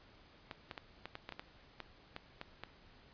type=clicks; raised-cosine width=0.3 ms; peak=-27 dBFS; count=12; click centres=0.512 / 0.712 / 0.778 / 1.056 / 1.154 / 1.291 / 1.323 / 1.395 / 1.803 / 2.164 / 2.414 / 2.636 s; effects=pink hiss -62 dBFS RMS until 3.13 s + resampled to 11025 Hz